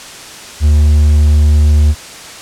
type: tone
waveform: triangle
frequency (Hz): 75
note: D2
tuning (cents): +37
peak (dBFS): -3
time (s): 0.6-1.95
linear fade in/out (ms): 50
effects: white hiss -30 dBFS RMS until 2.41 s + low-pass 8000 Hz 12 dB/octave